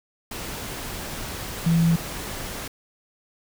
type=tone in noise; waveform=sine; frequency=166.6 Hz; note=E3; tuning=19 cents sharp; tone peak=-16 dBFS; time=1.66-1.96 s; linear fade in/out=5 ms; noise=pink; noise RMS=-33 dBFS; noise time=0.31-2.68 s; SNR=+14 dB; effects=none